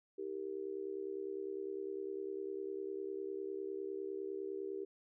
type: tone with amplitude modulation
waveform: sine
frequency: 392 Hz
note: G4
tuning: in tune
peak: -35 dBFS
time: 0.18-4.85 s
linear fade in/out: 10 ms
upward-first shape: sine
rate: 69.9 Hz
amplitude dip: 90%
effects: none